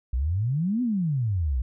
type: exponential two-way sweep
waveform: sine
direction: up then down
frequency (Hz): 57.7 to 256.2 to 57.7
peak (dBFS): -22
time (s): 0.13-1.62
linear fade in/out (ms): 5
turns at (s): 0.82
effects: none